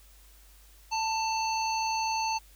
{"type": "harmonic tone", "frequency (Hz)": 888, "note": "A5", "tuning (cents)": 16, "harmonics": [1, 3, 5, 7], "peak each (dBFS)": [-28, -36, -36, -39], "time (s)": [0.91, 2.39], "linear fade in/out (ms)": 20, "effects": ["added 50 Hz sine -54 dBFS peak until 2.55 s", "white hiss -59 dBFS RMS until 2.55 s"]}